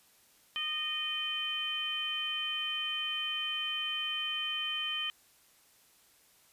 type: harmonic tone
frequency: 616 Hz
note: D#5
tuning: 17 cents flat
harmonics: 2 / 3 / 4 / 5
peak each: -44 / -43 / -40 / -33 dBFS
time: 0.56-5.1 s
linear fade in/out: 0 ms
effects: white hiss -64 dBFS RMS until 6.52 s + resampled to 32000 Hz